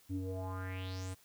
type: tone with low-pass filter sweep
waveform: square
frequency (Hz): 93.4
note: F#2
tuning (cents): +17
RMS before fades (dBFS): -40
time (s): 0.09-1.15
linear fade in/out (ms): 20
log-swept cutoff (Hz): 230 to 9800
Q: 4.8
effects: white hiss -65 dBFS RMS until 1.24 s